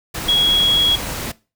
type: tone in noise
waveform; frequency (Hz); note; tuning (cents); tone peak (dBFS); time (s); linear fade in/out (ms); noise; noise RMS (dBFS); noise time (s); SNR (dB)
sine; 3322; G#7; 0; -12; 0.28-0.96; 10; pink; -26; 0.14-1.32; +11
effects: noise-tail reverb RT60 0.3 s tail -20 dB re dry

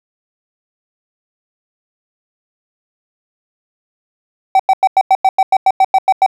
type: tone bursts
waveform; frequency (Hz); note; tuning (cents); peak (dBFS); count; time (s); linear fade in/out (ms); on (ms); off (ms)
triangle; 766; G5; -40; -4; 13; 4.55-6.263; 2; 45; 94
effects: none

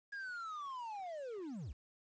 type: linear sweep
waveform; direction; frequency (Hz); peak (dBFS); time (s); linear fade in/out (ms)
triangle; down; 1661.2 to 44.87; -40; 0.12-1.73; 10
effects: resampled to 16000 Hz + 11-bit

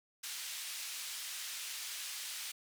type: band-pass noise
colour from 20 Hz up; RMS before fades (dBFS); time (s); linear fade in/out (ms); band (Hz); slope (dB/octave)
pink; -43; 0.23-2.52; 10; 2700 to 13000; 12
effects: none

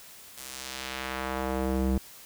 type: tone with band-pass filter sweep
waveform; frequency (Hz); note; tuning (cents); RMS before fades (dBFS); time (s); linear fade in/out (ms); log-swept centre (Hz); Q
square; 65.41; C2; 0; -31; 0.37-1.98; 5; 12000 to 200; 0.78
effects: white hiss -49 dBFS RMS until 2.25 s

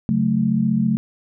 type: chord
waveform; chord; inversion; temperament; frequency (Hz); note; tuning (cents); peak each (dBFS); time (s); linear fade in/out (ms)
sine; F# minor; second; equal; 138.59 / 185 / 220; C#3 / F#3 / A3; 0 / 0 / 0; -23 / -21 / -18; 0.09-0.97; 0
effects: none

